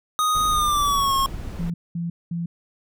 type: tone with pitch glide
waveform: square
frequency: 1244.5 to 1083.4 Hz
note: D#6 to C#6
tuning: 0 to -40 cents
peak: -19 dBFS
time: 0.19-1.26 s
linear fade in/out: 0 ms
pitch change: -240 cents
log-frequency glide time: 0.49-1.15 s
type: noise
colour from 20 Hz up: brown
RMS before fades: -31 dBFS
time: 0.35-1.7 s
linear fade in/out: 2 ms
type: tone bursts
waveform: sine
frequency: 170 Hz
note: F3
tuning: 46 cents flat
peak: -24 dBFS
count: 3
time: 1.59-2.46 s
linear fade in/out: 5 ms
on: 150 ms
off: 210 ms
effects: none